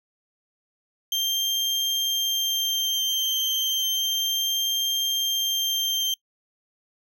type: tone with vibrato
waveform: 35% pulse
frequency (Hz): 3163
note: G7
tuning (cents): +15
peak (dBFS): -20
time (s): 1.12-6.14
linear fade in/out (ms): 2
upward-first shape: sine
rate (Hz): 0.32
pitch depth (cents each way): 11
effects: noise-tail reverb RT60 0.1 s tail -24 dB re dry